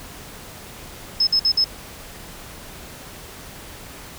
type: tone bursts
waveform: sine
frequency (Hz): 5190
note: E8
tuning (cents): -28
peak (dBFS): -14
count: 4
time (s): 1.2-1.643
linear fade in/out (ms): 5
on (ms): 71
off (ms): 53
effects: pink hiss -39 dBFS RMS until 4.18 s